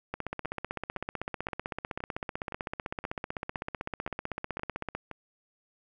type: two click trains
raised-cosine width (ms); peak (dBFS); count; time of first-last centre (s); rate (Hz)
0.5; -23 / -18; 10 / 77; 0.45-5.113 / 0.14-4.95; 1.93 / 15.8
effects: none